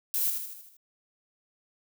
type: noise with echo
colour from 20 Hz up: violet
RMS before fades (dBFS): -28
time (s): 0.14-0.3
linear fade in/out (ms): 0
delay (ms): 78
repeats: 6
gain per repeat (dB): -5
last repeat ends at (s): 0.768
effects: none